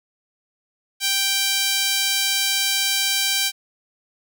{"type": "tone with high-pass filter", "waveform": "sawtooth", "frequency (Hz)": 784, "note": "G5", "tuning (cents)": 0, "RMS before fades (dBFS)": -21, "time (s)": [1, 3.52], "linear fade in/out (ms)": 50, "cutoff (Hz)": 3200, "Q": 1.1, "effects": []}